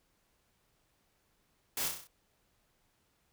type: noise with echo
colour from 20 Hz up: white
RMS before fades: -35 dBFS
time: 1.77-1.88 s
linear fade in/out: 2 ms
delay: 32 ms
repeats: 6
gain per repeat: -4 dB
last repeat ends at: 2.072 s
effects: pink hiss -74 dBFS RMS until 3.32 s